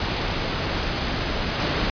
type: noise with level steps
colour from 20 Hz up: pink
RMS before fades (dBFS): -25 / -23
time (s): 0-1.9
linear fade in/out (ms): 2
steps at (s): 1.59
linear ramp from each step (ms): 10
effects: resampled to 11025 Hz

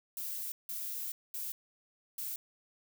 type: noise bursts at uneven times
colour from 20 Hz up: violet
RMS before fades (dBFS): -39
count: 4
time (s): 0.17-0.52 / 0.69-1.12 / 1.34-1.52 / 2.18-2.36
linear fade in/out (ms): 2
effects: none

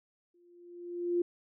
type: tone with exponential growth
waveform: sine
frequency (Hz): 349.2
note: F4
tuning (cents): 0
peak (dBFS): -24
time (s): 0.34-1.22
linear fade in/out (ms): 5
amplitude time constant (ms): 190
effects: none

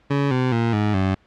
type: tone with pitch steps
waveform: 20% pulse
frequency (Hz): 141.1 / 127.9 / 115.94 / 105.1 / 95.27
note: C#3 / C3 / A#2 / G#2 / G2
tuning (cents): +31 / -39 / -9 / +21 / -49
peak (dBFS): -13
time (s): 0.1-1.15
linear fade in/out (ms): 10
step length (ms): 210
effects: pink hiss -58 dBFS RMS until 1.26 s + low-pass 3000 Hz 12 dB/octave

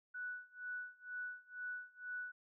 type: tone with tremolo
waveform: sine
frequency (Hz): 1480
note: F#6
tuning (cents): 0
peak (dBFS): -40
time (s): 0.14-2.32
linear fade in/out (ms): 10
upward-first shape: sine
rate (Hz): 2.1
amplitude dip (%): 95
effects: none

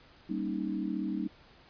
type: chord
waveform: sine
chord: Eb dominant seventh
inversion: first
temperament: equal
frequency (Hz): 196 / 233.1 / 277.2 / 311.1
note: G3 / Bb3 / Db4 / Eb4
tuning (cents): 0 / 0 / 0 / 0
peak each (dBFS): -35 / -38 / -38 / -35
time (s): 0.29-1.28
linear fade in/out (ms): 10
effects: pink hiss -58 dBFS RMS until 1.69 s + resampled to 11025 Hz

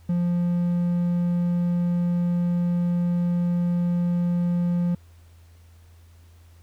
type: tone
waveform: triangle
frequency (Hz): 174.61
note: F3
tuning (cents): 0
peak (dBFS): -18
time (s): 0.09-4.95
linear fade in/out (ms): 5
effects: added 84 Hz sine -48 dBFS peak until 6.62 s + pink hiss -61 dBFS RMS until 6.62 s

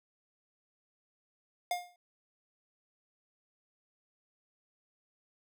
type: tone with exponential decay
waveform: square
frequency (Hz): 710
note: F5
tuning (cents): +28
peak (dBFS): -28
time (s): 1.71-1.96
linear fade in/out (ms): 2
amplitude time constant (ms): 53
effects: none

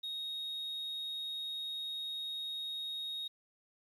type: tone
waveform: sine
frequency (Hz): 3750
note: A#7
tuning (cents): +10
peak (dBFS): -35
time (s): 0.03-3.28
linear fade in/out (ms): 10
effects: tanh soft clip ceiling -36 dBFS + 11-bit

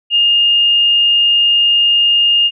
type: tone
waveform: sine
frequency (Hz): 2830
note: F7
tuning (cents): +22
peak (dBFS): -8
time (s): 0.1-2.51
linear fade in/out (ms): 50
effects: none

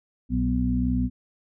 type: harmonic tone with a mistuned harmonic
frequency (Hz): 62.2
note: B1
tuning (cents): +13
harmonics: 1 / 2 / 3 / 4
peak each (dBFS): -26 / -30 / -29 / -24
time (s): 0.29-1.1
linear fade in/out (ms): 50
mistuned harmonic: 2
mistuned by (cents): -48
effects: none

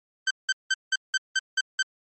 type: tone bursts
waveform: sawtooth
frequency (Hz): 1550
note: G6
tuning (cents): -20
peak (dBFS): -17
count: 8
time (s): 0.27-1.826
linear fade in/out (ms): 5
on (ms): 37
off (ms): 180
effects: MP3 32 kbps

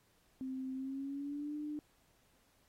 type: tone with pitch glide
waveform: sine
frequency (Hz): 261.6 to 298.8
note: C4 to D4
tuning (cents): 0 to +30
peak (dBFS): -38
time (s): 0.41-1.79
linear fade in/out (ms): 0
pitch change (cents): +230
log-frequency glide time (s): 0.74-1.56
effects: pink hiss -72 dBFS RMS until 2.68 s + AAC 48 kbps

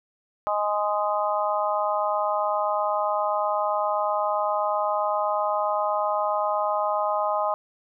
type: harmonic tone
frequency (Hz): 207.7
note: G#3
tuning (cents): 0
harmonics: 3 / 4 / 5 / 6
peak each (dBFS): -26 / -27 / -28 / -29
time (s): 0.47-7.54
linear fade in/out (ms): 0
effects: none

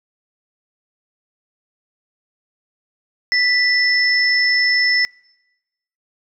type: tone pair together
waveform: sine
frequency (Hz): 1976 / 5275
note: B6 / E8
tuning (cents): 0 / 0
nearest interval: octave + perfect fourth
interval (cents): 1700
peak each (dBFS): -15 / -18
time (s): 3.32-5.05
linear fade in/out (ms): 0
effects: noise-tail reverb RT60 1.0 s tail -25 dB re dry

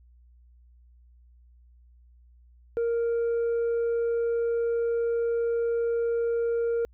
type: tone with tanh clipping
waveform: triangle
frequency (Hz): 466.2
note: A#4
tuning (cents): 0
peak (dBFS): -24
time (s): 2.77-6.85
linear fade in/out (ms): 0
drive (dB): 7
effects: added 60 Hz sine -53 dBFS peak until 6.93 s

